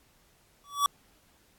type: tone with exponential growth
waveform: square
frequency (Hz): 1143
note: D6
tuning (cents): -47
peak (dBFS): -19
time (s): 0.64-0.86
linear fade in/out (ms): 1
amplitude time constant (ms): 47
effects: pink hiss -64 dBFS RMS until 1.58 s + AAC 64 kbps